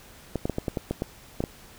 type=clicks; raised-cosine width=2 ms; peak=-13 dBFS; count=10; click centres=0.357 / 0.455 / 0.497 / 0.584 / 0.682 / 0.772 / 0.91 / 1.021 / 1.405 / 1.439 s; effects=pink hiss -50 dBFS RMS until 1.78 s